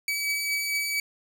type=beating tone pair; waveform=sawtooth; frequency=2281 / 2285.4 Hz; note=C#7 / D7; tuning=+49 / -48 cents; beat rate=4.4 Hz; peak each=-32 / -23 dBFS; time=0.08-1 s; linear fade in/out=2 ms; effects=none